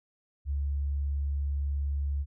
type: tone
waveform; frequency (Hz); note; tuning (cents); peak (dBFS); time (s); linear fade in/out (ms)
sine; 70.7; C#2; +35; -27; 0.45-2.26; 50
effects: none